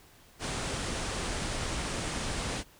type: low-pass noise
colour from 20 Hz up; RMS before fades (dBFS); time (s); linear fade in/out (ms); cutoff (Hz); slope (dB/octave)
pink; -34; 0.39-2.64; 50; 9800; 96
effects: pink hiss -58 dBFS RMS until 2.79 s